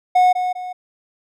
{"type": "tone with echo", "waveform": "triangle", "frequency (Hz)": 730, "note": "F#5", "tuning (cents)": -24, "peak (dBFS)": -8, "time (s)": [0.15, 0.33], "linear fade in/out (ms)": 10, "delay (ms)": 200, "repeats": 2, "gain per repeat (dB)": -8, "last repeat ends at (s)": 0.73, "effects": []}